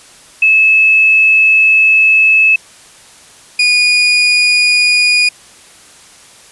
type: tone pair in turn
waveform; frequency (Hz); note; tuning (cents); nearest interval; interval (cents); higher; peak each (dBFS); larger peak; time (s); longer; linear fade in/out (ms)
sine / 30% pulse; 2600 / 2454; E7 / D#7; -24 / -25; minor second; 101; first; -5; neither; 0.42-2.56 / 3.59-5.29; first; 5
effects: white hiss -40 dBFS RMS until 6.51 s + resampled to 24000 Hz